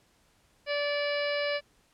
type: harmonic tone with a mistuned harmonic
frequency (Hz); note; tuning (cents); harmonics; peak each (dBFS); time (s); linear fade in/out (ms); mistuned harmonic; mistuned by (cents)
580; D5; -22; 1 / 2 / 3 / 4 / 5 / 6 / 7 / 8 / 9; -29 / -41 / -36 / -36 / -39 / -51 / -42 / -46 / -43; 0.66-1.61; 50; 9; -48
effects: pink hiss -66 dBFS RMS until 1.93 s + low-pass 11000 Hz 12 dB/octave